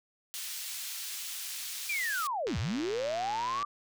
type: high-pass noise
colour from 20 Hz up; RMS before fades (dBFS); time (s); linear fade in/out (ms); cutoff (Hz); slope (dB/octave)
pink; -39; 0.34-2.27; 0; 3300; 12
type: linear two-way sweep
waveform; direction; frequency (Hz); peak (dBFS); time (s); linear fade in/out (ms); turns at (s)
sine; down then up; 2440 to 69.3 to 1188; -30; 1.89-3.65; 5; 2.58
type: click train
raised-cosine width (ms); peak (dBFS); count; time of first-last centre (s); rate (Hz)
0.2; -22; 134; 2.47-3.627; 115
effects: none